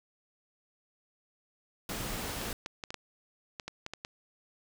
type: noise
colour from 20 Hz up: pink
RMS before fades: -37 dBFS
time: 1.89-2.53 s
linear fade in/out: 2 ms
type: clicks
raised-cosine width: 0.2 ms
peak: -21 dBFS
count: 10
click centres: 2.414 / 2.661 / 2.838 / 2.905 / 2.943 / 3.598 / 3.68 / 3.864 / 3.936 / 4.049 s
effects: none